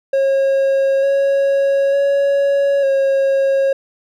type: tone with pitch steps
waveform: triangle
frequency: 543 / 552 / 559 / 544 Hz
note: C#5 / C#5 / C#5 / C#5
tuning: -36 / -7 / +14 / -33 cents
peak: -10 dBFS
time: 0.13-3.73 s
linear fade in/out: 5 ms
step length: 900 ms
effects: none